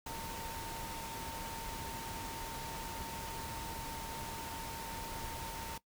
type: tone in noise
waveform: sine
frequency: 910 Hz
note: A#5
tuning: 42 cents flat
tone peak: -44 dBFS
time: 0.06-5.78 s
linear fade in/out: 5 ms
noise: pink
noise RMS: -44 dBFS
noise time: 0.06-5.78 s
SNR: -3 dB
effects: noise-tail reverb RT60 0.1 s tail -19 dB re dry